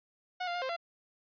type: tone with pitch steps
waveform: sawtooth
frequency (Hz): 729 / 697 / 708 / 524 / 682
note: F#5 / F5 / F5 / C5 / F5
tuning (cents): -26 / -4 / +23 / +2 / -41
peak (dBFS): -29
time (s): 0.4-0.765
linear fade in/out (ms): 10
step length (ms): 73
effects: resampled to 11025 Hz